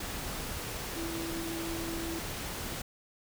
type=tone in noise; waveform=sine; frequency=331.6 Hz; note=E4; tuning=10 cents sharp; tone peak=-36 dBFS; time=0.96-2.19 s; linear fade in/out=5 ms; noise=pink; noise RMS=-38 dBFS; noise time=0-2.82 s; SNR=-1 dB; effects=none